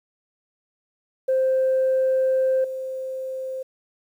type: tone with level steps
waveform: sine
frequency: 523.3 Hz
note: C5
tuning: in tune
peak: -16 / -27 dBFS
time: 1.28-3.63 s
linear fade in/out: 10 ms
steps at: 2.64 s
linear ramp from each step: 5 ms
effects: tanh soft clip ceiling -14 dBFS + 9-bit